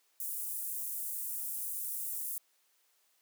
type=high-pass noise; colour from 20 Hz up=pink; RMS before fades=-38 dBFS; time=0.2-2.38 s; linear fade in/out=2 ms; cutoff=10000 Hz; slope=24 dB/octave; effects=white hiss -72 dBFS RMS until 3.21 s + high-pass 400 Hz 12 dB/octave